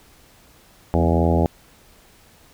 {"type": "harmonic tone with a mistuned harmonic", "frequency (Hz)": 83, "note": "E2", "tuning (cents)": 12, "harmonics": [1, 2, 3, 4, 5, 6, 7, 8, 9, 10], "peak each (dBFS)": [-19, -22, -24, -25, -26, -27, -27, -28, -29, -29], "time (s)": [0.94, 1.46], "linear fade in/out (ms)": 0, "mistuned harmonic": 2, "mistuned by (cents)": 61, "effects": ["pink hiss -52 dBFS RMS until 2.53 s"]}